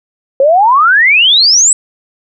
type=exponential sweep; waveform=sine; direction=up; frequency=523.3 to 8070 Hz; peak=-4 dBFS; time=0.4-1.73 s; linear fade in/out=2 ms; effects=none